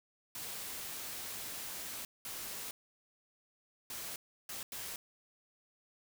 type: noise bursts at uneven times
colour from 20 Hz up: white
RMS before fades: -43 dBFS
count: 5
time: 0.35-2.05 / 2.25-2.71 / 3.9-4.16 / 4.49-4.63 / 4.72-4.96 s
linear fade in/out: 2 ms
effects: none